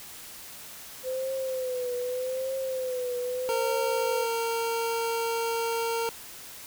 sine tone with vibrato, 511 Hz, C5, 41 cents flat, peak -28 dBFS, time 1.03-4.27 s, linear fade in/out 50 ms, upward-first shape triangle, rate 0.82 Hz, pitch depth 75 cents each way
25% pulse tone, 460.1 Hz, A#4, 23 cents flat, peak -23 dBFS, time 3.49-6.09 s, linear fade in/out 0 ms
effects white hiss -44 dBFS RMS until 6.66 s

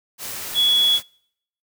sine tone in noise, 3375 Hz, G#7, 27 cents sharp, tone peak -14 dBFS, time 0.54-1 s, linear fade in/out 50 ms, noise white, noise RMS -31 dBFS, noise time 0.18-1.03 s, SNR +14 dB, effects noise-tail reverb RT60 0.7 s tail -26 dB re dry

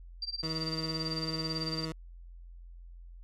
sine tone with tremolo, 4699 Hz, D8, in tune, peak -31 dBFS, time 0.22-1.85 s, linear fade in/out 2 ms, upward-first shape sine, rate 18 Hz, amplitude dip 95%
20% pulse tone with vibrato, 159.9 Hz, D#3, 48 cents sharp, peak -30 dBFS, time 0.43-1.92 s, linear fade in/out 2 ms, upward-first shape triangle, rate 17 Hz, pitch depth 12 cents each way
effects added 43 Hz sine -46 dBFS peak until 3.23 s + low-pass 9000 Hz 12 dB/octave

